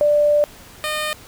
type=tone pair in turn; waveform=sine / 10% pulse; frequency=590 / 610.5 Hz; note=D5 / D#5; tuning=+8 / -33 cents; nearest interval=minor second; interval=59 cents; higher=second; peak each=-12 / -13 dBFS; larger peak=first; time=0.01-0.44 / 0.84-1.13 s; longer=first; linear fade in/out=0 ms; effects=pink hiss -43 dBFS RMS until 1.27 s